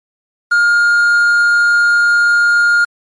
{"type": "tone with quantisation", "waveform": "triangle", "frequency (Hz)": 1415, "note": "F6", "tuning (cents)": 22, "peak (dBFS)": -6, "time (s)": [0.51, 2.85], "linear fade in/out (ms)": 10, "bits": 6, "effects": ["MP3 48 kbps"]}